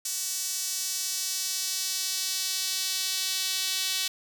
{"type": "tone with high-pass filter sweep", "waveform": "sawtooth", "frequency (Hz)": 378, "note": "F#4", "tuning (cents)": 37, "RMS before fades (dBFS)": -30, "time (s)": [0.05, 4.08], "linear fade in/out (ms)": 5, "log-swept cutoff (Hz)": [6400, 3700], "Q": 1.6, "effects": []}